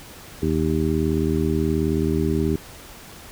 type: harmonic tone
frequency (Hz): 78.7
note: D#2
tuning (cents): +20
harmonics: 1 / 2 / 3 / 4 / 5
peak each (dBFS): -25 / -25 / -25 / -25 / -25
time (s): 0.42-2.56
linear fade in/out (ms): 5
effects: pink hiss -42 dBFS RMS until 3.31 s